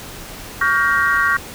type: chord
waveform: sine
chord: G half-diminished seventh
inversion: second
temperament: just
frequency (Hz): 1128.9 / 1411.2 / 1568 / 1881.6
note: Db6 / F6 / G6 / Bb6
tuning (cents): +31 / +18 / 0 / +16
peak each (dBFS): -19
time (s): 0.61-1.37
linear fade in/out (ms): 5
effects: pink hiss -34 dBFS RMS until 1.54 s